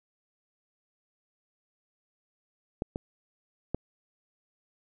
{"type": "clicks", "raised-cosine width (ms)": 2, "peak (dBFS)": [-16, -19, -15], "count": 3, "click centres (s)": [2.821, 2.959, 3.746], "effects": []}